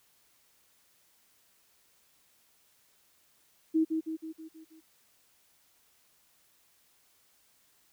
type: tone with echo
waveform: sine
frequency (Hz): 319.3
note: D#4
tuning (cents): +45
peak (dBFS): -22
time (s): 3.74-3.85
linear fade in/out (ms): 20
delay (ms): 160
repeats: 6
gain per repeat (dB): -5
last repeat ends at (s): 4.81
effects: white hiss -67 dBFS RMS until 7.92 s